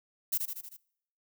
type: noise with echo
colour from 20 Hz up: violet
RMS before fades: -29 dBFS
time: 0.32-0.38 s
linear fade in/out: 10 ms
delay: 78 ms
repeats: 5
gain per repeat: -4 dB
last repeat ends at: 0.77 s
effects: noise-tail reverb RT60 0.7 s tail -23 dB re dry